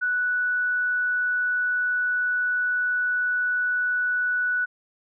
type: tone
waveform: sine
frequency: 1479 Hz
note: F#6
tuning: 1 cent flat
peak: -21 dBFS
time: 0.01-4.66 s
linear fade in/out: 20 ms
effects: none